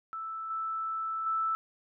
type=tone with level steps; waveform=sine; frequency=1318.5 Hz; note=E6; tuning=in tune; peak=-35 / -31 / -27 dBFS; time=0.13-1.55 s; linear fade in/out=0 ms; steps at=0.5 / 1.26 s; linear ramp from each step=5 ms; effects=none